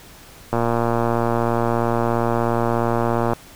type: click train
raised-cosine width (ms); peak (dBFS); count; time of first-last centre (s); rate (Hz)
1; -6; 329; 0.53-3.333; 117
effects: pink hiss -44 dBFS RMS until 3.55 s

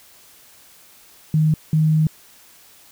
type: tone pair in turn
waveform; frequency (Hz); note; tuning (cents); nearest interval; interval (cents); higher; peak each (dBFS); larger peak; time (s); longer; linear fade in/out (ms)
sine; 155.56 / 156.2; D#3 / D#3; 0 / +7; unison; 7; second; -13; neither; 1.34-1.54 / 1.73-2.07; second; 2
effects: white hiss -49 dBFS RMS until 2.91 s

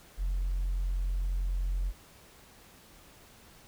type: tone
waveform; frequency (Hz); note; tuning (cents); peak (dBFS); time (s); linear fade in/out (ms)
sine; 44.57; F1; +36; -26; 0.17-1.93; 50
effects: tanh soft clip ceiling -25 dBFS + pink hiss -56 dBFS RMS until 3.67 s

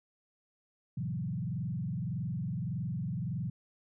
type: tone with frequency modulation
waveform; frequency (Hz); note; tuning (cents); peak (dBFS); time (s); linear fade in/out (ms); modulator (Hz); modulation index
sine; 146.83; D3; 0; -32; 0.97-3.5; 5; 21.7; 1.8
effects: none

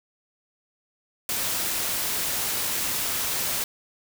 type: noise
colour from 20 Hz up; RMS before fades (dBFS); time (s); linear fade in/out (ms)
white; -27; 1.29-3.64; 2
effects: none

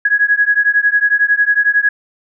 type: beating tone pair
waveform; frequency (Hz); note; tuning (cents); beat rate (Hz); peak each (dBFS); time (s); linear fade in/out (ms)
sine; 1661.2 / 1672.2; G#6 / G#6; 0 / +11; 11; -13; 0.05-1.89; 5
effects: none

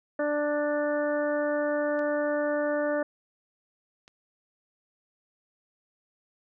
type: harmonic tone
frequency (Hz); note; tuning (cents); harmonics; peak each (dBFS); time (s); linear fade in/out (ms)
294.9; D4; +7; 1 / 2 / 3 / 4 / 5 / 6; -31 / -26 / -40 / -39 / -37 / -38; 0.19-3.03; 5
type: clicks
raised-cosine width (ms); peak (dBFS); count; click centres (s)
0.2; -33; 2; 1.992 / 4.079
effects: none

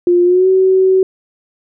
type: tone with pitch glide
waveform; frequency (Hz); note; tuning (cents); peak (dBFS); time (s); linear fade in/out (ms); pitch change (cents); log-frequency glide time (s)
sine; 352.1 to 377.4; F4 to F#4; +14 to +34; -7; 0.07-1.03; 2; +120; 0.24-0.48
effects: none

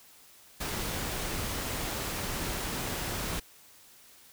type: noise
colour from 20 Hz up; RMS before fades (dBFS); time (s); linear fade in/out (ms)
pink; -34; 0.6-3.4; 10
effects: white hiss -56 dBFS RMS until 4.32 s

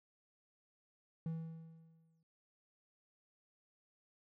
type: tone with exponential decay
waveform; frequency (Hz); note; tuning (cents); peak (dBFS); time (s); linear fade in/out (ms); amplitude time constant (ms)
triangle; 162.8; E3; -21; -34; 1.26-2.23; 2; 210
effects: noise-tail reverb RT60 0.3 s tail -26 dB re dry

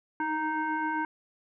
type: tone with frequency modulation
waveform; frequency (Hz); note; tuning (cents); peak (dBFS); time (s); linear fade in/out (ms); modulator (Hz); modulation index
sine; 932.3; A#5; 0; -27; 0.2-1.05; 2; 619; 1.1
effects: none

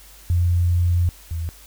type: tone pair in turn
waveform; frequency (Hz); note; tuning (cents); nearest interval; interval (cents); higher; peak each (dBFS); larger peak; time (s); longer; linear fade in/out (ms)
sine; 87.31 / 82.41; F2 / E2; 0 / 0; minor second; 100; first; -15 / -23; first; 0.3-1.09 / 1.31-1.49; first; 0
effects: added 50 Hz sine -47 dBFS peak until 1.66 s + white hiss -47 dBFS RMS until 1.66 s

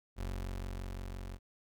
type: tone with level ramp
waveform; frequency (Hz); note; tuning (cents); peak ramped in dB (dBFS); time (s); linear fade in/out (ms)
30% pulse; 45.83; F#1; -16; -33 to -39; 0.16-1.39; 50
effects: none

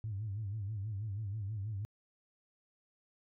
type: tone with vibrato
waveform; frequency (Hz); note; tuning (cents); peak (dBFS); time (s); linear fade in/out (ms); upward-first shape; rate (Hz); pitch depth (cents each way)
sine; 103.83; G#2; 0; -35; 0.04-1.85; 0; sine; 6.2; 130
effects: tanh soft clip ceiling -31 dBFS

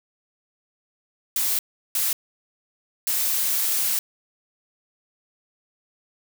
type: noise bursts at uneven times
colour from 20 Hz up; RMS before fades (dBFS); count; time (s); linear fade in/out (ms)
blue; -23; 3; 1.36-1.59 / 1.95-2.13 / 3.07-3.99; 2
effects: none

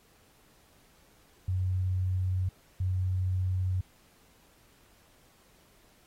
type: tone pair in turn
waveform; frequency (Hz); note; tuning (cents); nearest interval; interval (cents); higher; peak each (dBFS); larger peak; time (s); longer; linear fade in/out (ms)
sine; 92.5 / 92.5; F#2 / F#2; 0 / 0; unison; 0; neither; -26; neither; 1.48-2.49 / 2.8-3.81; neither; 5
effects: pink hiss -63 dBFS RMS until 6.06 s + AAC 48 kbps

